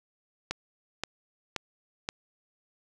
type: click train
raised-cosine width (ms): 0.2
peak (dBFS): -13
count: 4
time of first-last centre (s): 0.51-2.089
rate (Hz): 1.9
effects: 9-bit